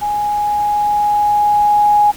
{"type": "tone with level ramp", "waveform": "sine", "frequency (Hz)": 830.6, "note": "G#5", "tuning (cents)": 0, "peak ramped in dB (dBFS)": [-15, -7], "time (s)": [0.01, 2.12], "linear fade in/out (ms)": 20, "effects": ["pink hiss -35 dBFS RMS until 2.16 s"]}